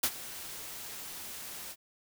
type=noise with ADSR envelope; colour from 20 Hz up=white; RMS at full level=-26 dBFS; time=0.03-1.76 s; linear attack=8 ms; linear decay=58 ms; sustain=-17 dB; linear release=53 ms; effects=none